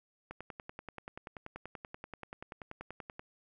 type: click train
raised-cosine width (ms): 0.5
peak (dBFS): -28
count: 31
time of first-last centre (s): 0.31-3.195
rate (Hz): 10.4
effects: none